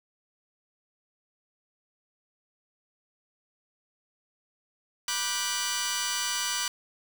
10% pulse chord, G major seventh, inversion first, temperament just, 980 / 1176 / 1470 / 1568 Hz, B5 / D6 / F#6 / G6, -14 / +2 / -12 / 0 cents, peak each -26 dBFS, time 5.08-6.68 s, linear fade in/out 2 ms, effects 7-bit

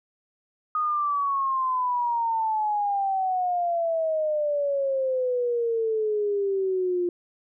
sine exponential sweep, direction down, 1244.5 to 349.2 Hz, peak -22 dBFS, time 0.75-7.09 s, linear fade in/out 2 ms, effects none

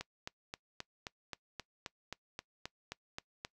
click train, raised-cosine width 0.2 ms, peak -23 dBFS, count 14, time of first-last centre 0.01-3.449 s, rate 3.78 Hz, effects noise-tail reverb RT60 0.1 s tail -22 dB re dry

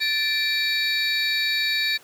triangle tone cluster, 1755 / 2349 / 3810 / 4483 Hz, A6 / D7 / A#7 / C#8, -5 / 0 / +37 / +19 cents, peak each -25 dBFS, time 0-1.98 s, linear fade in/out 20 ms, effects pink hiss -50 dBFS RMS until 2.03 s + high-pass 300 Hz 12 dB/octave

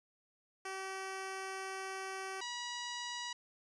10% pulse tone pair in turn, 383 / 967.7 Hz, G4 / B5, -40 / -36 cents, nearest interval octave + major third, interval 1604 cents, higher second, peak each -32 / -31 dBFS, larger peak second, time 0.65-2.41 / 2.41-3.33 s, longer first, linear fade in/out 5 ms, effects resampled to 22050 Hz + 12-bit

